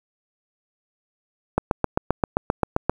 click train, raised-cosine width 1 ms, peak -4 dBFS, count 11, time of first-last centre 1.58-2.896 s, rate 7.6 Hz, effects 7-bit

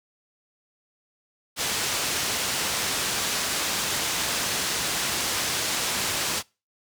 white low-pass noise, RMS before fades -27 dBFS, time 1.56-6.43 s, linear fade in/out 50 ms, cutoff 7400 Hz, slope 12 dB/octave, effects noise-tail reverb RT60 0.3 s tail -25 dB re dry + high-pass 60 Hz 12 dB/octave

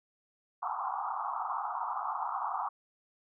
pink band-pass noise, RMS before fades -35 dBFS, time 0.62-2.69 s, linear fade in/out 10 ms, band 740 to 1300 Hz, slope 96 dB/octave, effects none

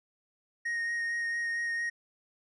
triangle tone with vibrato, 1864.7 Hz, A#6, in tune, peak -28 dBFS, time 0.65-1.9 s, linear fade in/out 10 ms, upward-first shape sine, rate 4.4 Hz, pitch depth 12 cents each way, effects resampled to 24000 Hz

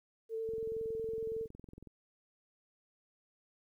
sine tone with vibrato, 447.5 Hz, A4, 29 cents sharp, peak -35 dBFS, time 0.29-1.48 s, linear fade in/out 50 ms, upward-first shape sine, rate 10 Hz, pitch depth 10 cents each way
click train, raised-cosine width 3 ms, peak -38 dBFS, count 31, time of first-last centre 0.49-1.872 s, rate 21.7 Hz
effects 12-bit

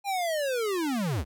square linear sweep, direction down, 817 to 55 Hz, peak -27 dBFS, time 0.04-1.25 s, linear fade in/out 50 ms, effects none

